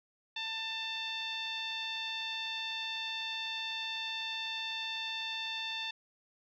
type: tone with low-pass filter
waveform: 10% pulse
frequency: 892 Hz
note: A5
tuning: 23 cents sharp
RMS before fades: -38 dBFS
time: 0.36-5.91 s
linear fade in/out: 5 ms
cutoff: 3500 Hz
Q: 3.4
effects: none